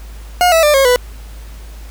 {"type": "tone with pitch steps", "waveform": "40% pulse", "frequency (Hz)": [716, 652.8, 595.2, 542.6, 494.7], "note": ["F5", "E5", "D5", "C#5", "B4"], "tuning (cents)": [43, -17, 23, -37, 3], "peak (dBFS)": -7, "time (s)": [0.41, 0.96], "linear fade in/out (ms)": 0, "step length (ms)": 110, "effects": ["added 53 Hz sine -29 dBFS peak until 1.9 s", "pink hiss -42 dBFS RMS until 1.9 s"]}